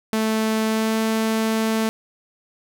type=tone with pitch glide; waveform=sawtooth; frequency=219.6 to 221.6 Hz; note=A3 to A3; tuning=-3 to +13 cents; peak=-15 dBFS; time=0.13-1.89 s; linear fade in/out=0 ms; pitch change=+16 cents; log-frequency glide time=0.66-0.98 s; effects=none